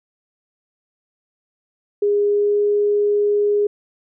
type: tone with pitch glide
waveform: sine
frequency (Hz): 410 to 412.6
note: G#4 to G#4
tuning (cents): -22 to -11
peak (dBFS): -14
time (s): 2.02-3.67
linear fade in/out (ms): 5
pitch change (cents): +11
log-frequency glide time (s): 2.26-2.61
effects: none